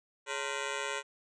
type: ring-modulated tone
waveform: 10% pulse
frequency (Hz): 488.7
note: B4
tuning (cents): -18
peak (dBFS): -22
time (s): 0.26-1.03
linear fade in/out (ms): 50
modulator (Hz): 68.8
effects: resampled to 22050 Hz